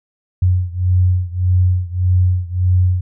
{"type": "beating tone pair", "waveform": "sine", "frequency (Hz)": [90.3, 92], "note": ["F#2", "F#2"], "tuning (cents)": [-42, -9], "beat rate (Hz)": 1.7, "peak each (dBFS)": [-14, -16], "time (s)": [0.42, 3.01], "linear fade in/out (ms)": 5, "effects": []}